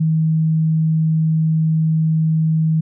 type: tone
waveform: sine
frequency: 159.1 Hz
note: D#3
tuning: 39 cents sharp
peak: -13 dBFS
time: 0-2.81 s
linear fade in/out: 10 ms
effects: none